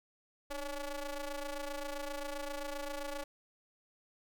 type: ring-modulated tone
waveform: sawtooth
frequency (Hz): 286.8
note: D4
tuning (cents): -41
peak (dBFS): -31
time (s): 0.5-3.24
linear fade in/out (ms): 10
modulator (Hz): 273
effects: none